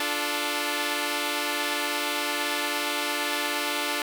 5% pulse chord, D minor, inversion none, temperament equal with one note detuned, 293.7 / 349.2 / 436.2 Hz, D4 / F4 / A4, 0 / 0 / -15 cents, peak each -17 / -21 / -20 dBFS, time 0-4.02 s, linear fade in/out 2 ms, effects none

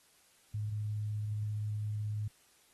sine tone, 105.7 Hz, G#2, 31 cents sharp, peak -33 dBFS, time 0.54-2.28 s, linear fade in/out 5 ms, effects white hiss -66 dBFS RMS until 2.73 s + AAC 32 kbps

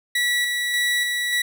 30% pulse tone with tremolo, 1945 Hz, B6, 27 cents flat, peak -16 dBFS, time 0.15-1.42 s, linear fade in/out 5 ms, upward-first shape square, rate 1.7 Hz, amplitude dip 30%, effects none

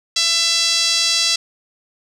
5% pulse tone with band-pass filter, 669 Hz, E5, 25 cents sharp, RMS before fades -17 dBFS, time 0.16-1.36 s, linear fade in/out 5 ms, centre 4500 Hz, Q 1.7, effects none

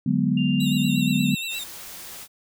sine chord, G# half-diminished seventh, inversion second, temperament equal, 146.83 / 185 / 207.7 / 246.9 Hz, D3 / F#3 / G#3 / B3, 0 / 0 / 0 / 0 cents, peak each -25 / -24 / -25 / -23 dBFS, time 0.06-1.35 s, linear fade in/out 5 ms
sine tone with pitch glide, 2794 to 2694 Hz, F7 to E7, 0 to +37 cents, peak -30 dBFS, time 0.37-1.59 s, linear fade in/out 5 ms, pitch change -63 cents, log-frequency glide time 0.75-1.23 s
sawtooth tone with vibrato, 3785 Hz, A#7, 26 cents sharp, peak -28 dBFS, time 0.6-1.64 s, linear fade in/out 5 ms, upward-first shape sine, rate 8.5 Hz, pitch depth 76 cents each way
white noise, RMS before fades -39 dBFS, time 1.49-2.28 s, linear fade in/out 50 ms
effects none

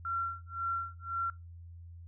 sine tone with tremolo, 1365 Hz, F6, 40 cents flat, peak -29 dBFS, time 0.05-1.3 s, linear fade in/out 2 ms, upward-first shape sine, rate 1.9 Hz, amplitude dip 100%, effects noise-tail reverb RT60 0.2 s tail -22 dB re dry + added 85 Hz sine -46 dBFS peak until 2.07 s

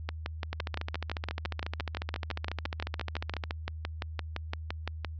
two click trains, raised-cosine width 0.3 ms, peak -18 / -17 dBFS, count 42 / 30, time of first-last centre 0.53-3.438 / 0.09-5.047 s, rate 14.1 / 5.85 Hz, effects added 79 Hz sine -37 dBFS peak until 5.19 s + resampled to 16000 Hz

